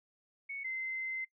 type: tone pair in turn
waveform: sine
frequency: 2217 / 2068 Hz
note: C#7 / C7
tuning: 0 / -21 cents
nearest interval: minor second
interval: 121 cents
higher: first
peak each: -38 / -35 dBFS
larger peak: second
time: 0.49-0.64 / 0.64-1.25 s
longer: second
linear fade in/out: 10 ms
effects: noise-tail reverb RT60 0.1 s tail -22 dB re dry